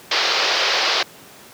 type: band-pass noise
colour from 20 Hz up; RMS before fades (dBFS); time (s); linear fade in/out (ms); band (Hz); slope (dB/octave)
white; -19; 0.11-1.03; 5; 370 to 5200; 48
effects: pink hiss -43 dBFS RMS until 1.53 s + high-pass 150 Hz 12 dB/octave